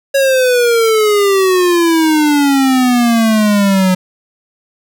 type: exponential sweep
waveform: square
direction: down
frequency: 554.4 to 182.6 Hz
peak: -9 dBFS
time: 0.14-3.95 s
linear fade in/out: 10 ms
effects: none